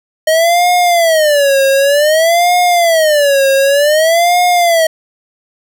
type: tone with vibrato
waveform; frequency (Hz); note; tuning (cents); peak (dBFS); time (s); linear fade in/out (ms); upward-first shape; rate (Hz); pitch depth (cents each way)
square; 622.3; D#5; 0; -8; 0.27-4.87; 5; sine; 0.54; 240
effects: none